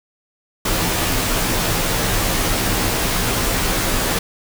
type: noise with comb filter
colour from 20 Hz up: pink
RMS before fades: -19 dBFS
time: 0.65-4.19 s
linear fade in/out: 5 ms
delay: 14 ms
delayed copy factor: -0.7
effects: none